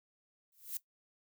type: noise with exponential growth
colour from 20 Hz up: violet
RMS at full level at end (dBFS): -35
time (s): 0.52-0.77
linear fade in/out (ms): 2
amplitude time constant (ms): 54
effects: noise-tail reverb RT60 0.1 s tail -17 dB re dry